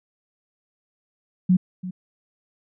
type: tone with echo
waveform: sine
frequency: 183.1 Hz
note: F#3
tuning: 18 cents flat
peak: -13 dBFS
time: 1.49-1.57 s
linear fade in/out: 10 ms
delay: 340 ms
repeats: 1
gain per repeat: -15 dB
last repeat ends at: 1.91 s
effects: none